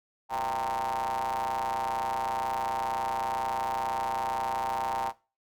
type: ring-modulated tone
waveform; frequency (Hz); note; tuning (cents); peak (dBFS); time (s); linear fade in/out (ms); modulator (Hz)
45% pulse; 62.1; B1; +10; -25; 0.29-5.13; 50; 852
effects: noise-tail reverb RT60 0.3 s tail -19 dB re dry